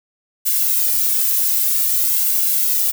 violet noise with flanger, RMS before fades -17 dBFS, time 0.45-2.92 s, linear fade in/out 20 ms, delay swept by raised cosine 1.6 to 2.15 ms, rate 0.52 Hz, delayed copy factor -0.75, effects none

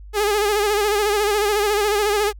sawtooth tone with vibrato, 415.3 Hz, G#4, in tune, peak -13 dBFS, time 0.13-2.33 s, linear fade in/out 50 ms, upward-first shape sine, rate 14 Hz, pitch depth 64 cents each way, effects added 50 Hz sine -36 dBFS peak until 2.39 s

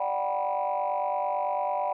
sine chord, G major seventh, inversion second, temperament just, 588 / 735 / 784 / 980 Hz, D5 / F#5 / G5 / B5, +2 / -12 / 0 / -14 cents, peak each -30 dBFS, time 0-1.93 s, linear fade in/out 5 ms, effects tanh soft clip ceiling -19 dBFS

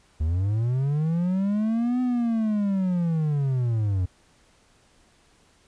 triangle linear two-way sweep, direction up then down, 73.6 to 253.5 to 88 Hz, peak -19 dBFS, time 0.2-4.06 s, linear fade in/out 10 ms, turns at 2.01 s, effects pink hiss -60 dBFS RMS until 5.67 s + resampled to 22050 Hz

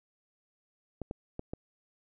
clicks, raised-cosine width 2 ms, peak -23 dBFS, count 4, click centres 1.017 / 1.111 / 1.394 / 1.535 s, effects none

